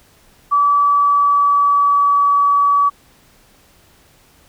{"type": "tone with pitch glide", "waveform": "sine", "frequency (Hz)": [1151, 1141.1], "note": ["D6", "C#6"], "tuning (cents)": [-35, 50], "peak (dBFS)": -10, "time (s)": [0.51, 2.9], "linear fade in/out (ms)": 20, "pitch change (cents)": -15, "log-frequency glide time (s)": [0.77, 2.34], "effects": ["pink hiss -51 dBFS RMS until 4.48 s"]}